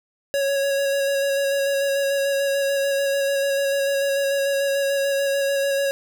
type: tone with vibrato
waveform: square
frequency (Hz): 554.4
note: C#5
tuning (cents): 0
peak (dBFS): -20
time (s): 0.34-5.91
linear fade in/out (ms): 0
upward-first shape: square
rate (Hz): 6.8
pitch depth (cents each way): 13
effects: none